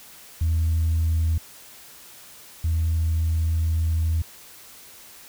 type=tone pair in turn; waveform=sine; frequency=81.3 / 81.3 Hz; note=E2 / E2; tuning=-23 / -23 cents; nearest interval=unison; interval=0 cents; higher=neither; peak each=-17 / -18 dBFS; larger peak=first; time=0.41-1.38 / 2.64-4.22 s; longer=second; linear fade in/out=5 ms; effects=tanh soft clip ceiling -16 dBFS + white hiss -46 dBFS RMS until 5.28 s